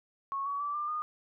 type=tone with pitch steps; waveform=sine; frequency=1100 / 1129.6 / 1160 / 1191.3 / 1223.3 Hz; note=C#6 / C#6 / D6 / D6 / D#6; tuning=-14 / +32 / -22 / +24 / -30 cents; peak=-31 dBFS; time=0.32-1.02 s; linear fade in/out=0 ms; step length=140 ms; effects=none